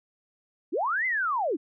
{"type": "linear two-way sweep", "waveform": "sine", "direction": "up then down", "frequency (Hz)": [250, 2093, 250], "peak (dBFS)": -24, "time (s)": [0.72, 1.57], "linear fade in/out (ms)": 20, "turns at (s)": 1.06, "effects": []}